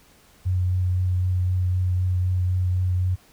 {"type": "tone with vibrato", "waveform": "sine", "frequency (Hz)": 91.2, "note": "F#2", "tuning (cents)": -24, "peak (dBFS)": -19, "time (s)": [0.45, 3.16], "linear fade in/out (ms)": 20, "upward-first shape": "triangle", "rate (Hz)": 3.9, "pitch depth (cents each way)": 16, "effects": ["pink hiss -55 dBFS RMS until 3.32 s"]}